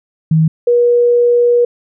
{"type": "tone pair in turn", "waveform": "sine", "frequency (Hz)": [159.1, 480.9], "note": ["D#3", "B4"], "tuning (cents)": [39, -46], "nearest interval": "octave + perfect fifth", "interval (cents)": 1915, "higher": "second", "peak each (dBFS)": -7, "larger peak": "neither", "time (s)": [[0.31, 0.48], [0.67, 1.65]], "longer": "second", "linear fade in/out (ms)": 5, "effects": []}